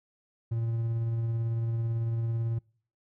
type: tone with tremolo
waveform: triangle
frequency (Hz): 114.9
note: A#2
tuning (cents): -25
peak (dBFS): -24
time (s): 0.51-2.59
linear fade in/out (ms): 10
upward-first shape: triangle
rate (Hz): 18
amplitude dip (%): 25
effects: noise-tail reverb RT60 0.5 s tail -26 dB re dry